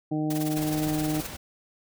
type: harmonic tone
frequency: 153.5 Hz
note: D#3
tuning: 23 cents flat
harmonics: 1 / 2 / 3 / 4 / 5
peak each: -30 / -26 / -40 / -38 / -38 dBFS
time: 0.11-1.21 s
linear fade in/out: 10 ms
type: noise with tremolo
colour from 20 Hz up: white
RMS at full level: -35 dBFS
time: 0.3-1.27 s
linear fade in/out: 5 ms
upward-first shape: sine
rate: 19 Hz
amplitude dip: 75%
type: noise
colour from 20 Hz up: pink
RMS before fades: -39 dBFS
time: 0.56-1.37 s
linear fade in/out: 10 ms
effects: none